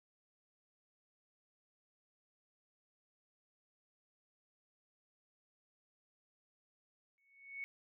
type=tone with exponential growth; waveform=sine; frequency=2217 Hz; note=C#7; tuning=in tune; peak=-38 dBFS; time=7.18-7.64 s; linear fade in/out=0 ms; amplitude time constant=100 ms; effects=none